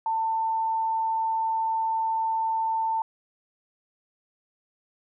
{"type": "tone", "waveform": "sine", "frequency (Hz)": 894, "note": "A5", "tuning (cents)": 27, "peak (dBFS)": -23, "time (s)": [0.06, 3.02], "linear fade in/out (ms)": 2, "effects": []}